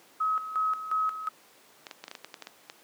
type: tone with tremolo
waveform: sine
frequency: 1277 Hz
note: D#6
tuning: 45 cents sharp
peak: -24 dBFS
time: 0.2-1.29 s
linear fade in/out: 10 ms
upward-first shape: square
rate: 2.8 Hz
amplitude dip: 70%
type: clicks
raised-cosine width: 0.2 ms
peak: -22 dBFS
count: 11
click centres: 1.868 / 1.912 / 2.04 / 2.081 / 2.114 / 2.152 / 2.246 / 2.342 / 2.423 / 2.471 / 2.699 s
effects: pink hiss -57 dBFS RMS until 2.83 s + high-pass 300 Hz 12 dB/octave